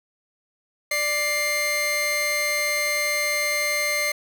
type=tone pair together; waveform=sawtooth; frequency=589.3 / 2100 Hz; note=D5 / C7; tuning=+6 / +6 cents; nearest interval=octave + minor seventh; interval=2200 cents; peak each=-24 / -19 dBFS; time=0.91-4.12 s; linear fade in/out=5 ms; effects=none